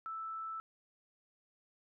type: tone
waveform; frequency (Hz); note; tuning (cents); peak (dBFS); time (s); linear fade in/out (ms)
sine; 1318.5; E6; 0; -39; 0.06-0.6; 0
effects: none